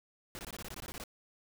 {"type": "noise bursts", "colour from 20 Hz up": "pink", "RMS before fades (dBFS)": -44, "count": 12, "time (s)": [0.35, 1.038], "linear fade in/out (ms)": 0, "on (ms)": 39, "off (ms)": 20, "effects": []}